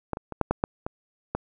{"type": "clicks", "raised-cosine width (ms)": 1, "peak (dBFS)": [-13, -19, -20, -7, -8, -8, -16, -12], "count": 8, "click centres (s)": [0.133, 0.171, 0.323, 0.413, 0.51, 0.639, 0.865, 1.35], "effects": []}